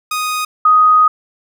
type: tone pair in turn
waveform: sawtooth / sine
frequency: 1244.5 / 1249 Hz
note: D#6 / D#6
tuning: 0 / +6 cents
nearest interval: unison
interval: 6 cents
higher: second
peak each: -13 / -6 dBFS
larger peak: second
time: 0.11-0.45 / 0.65-1.08 s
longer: second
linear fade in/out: 5 ms
effects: none